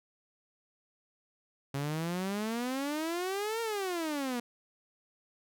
sawtooth exponential two-way sweep, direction up then down, 136.4 to 466.2 to 235.2 Hz, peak -28 dBFS, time 1.74-4.4 s, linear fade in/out 5 ms, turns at 3.61 s, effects none

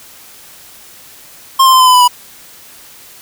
square tone with pitch steps, 1063 / 1049 / 1035.1 / 1021.5 / 1008 / 994.7 / 981.6 Hz, C6 / C6 / C6 / C6 / B5 / B5 / B5, +27 / +4 / -19 / -42 / +35 / +12 / -11 cents, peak -5 dBFS, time 1.59-2.08 s, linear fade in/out 10 ms, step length 70 ms, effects white hiss -38 dBFS RMS until 3.21 s

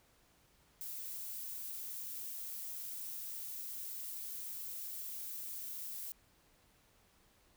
violet noise, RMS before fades -44 dBFS, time 0.81-6.12 s, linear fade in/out 0 ms, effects pink hiss -69 dBFS RMS until 7.56 s

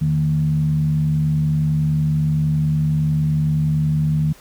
sine tone with frequency modulation, 153.8 Hz, D#3, 20 cents flat, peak -15 dBFS, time 0.01-4.33 s, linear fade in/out 10 ms, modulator 70.8 Hz, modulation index 0.47, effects pink hiss -47 dBFS RMS until 4.4 s

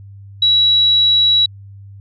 sine tone, 3900 Hz, B7, 23 cents flat, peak -9 dBFS, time 0.42-1.46 s, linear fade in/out 5 ms, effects added 99 Hz sine -34 dBFS peak until 2 s

